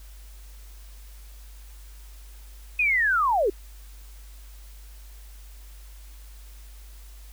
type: linear sweep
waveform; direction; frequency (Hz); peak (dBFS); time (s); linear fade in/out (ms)
sine; down; 2537 to 351.5; -19; 2.79-3.5; 5
effects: added 50 Hz sine -42 dBFS peak until 7.32 s + white hiss -54 dBFS RMS until 7.32 s